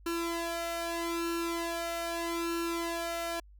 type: tone with flanger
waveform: sawtooth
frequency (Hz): 337.3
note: E4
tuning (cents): +40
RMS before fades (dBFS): -34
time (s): 0.06-3.4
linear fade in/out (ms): 5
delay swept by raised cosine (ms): 0.72 to 1.38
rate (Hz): 0.8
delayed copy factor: +0.8
effects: added 50 Hz sine -52 dBFS peak until 3.59 s